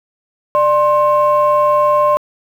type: tone pair together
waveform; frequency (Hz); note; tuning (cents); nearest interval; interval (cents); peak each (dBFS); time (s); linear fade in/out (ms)
sine; 595 / 1058; D5 / C6; +22 / +19; minor seventh; 997; -11; 0.55-2.17; 0
effects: tanh soft clip ceiling -4 dBFS + 7-bit